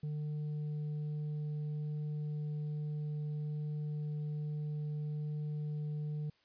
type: tone with tanh clipping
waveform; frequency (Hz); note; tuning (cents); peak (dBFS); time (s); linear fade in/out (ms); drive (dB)
triangle; 150.1; D3; +38; -36; 0.03-6.3; 5; 8
effects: white hiss -71 dBFS RMS until 6.44 s + resampled to 11025 Hz